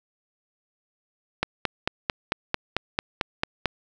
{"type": "click train", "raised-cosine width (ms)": 0.3, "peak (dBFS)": -6, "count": 11, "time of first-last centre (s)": [1.43, 3.657], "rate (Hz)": 4.49, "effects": []}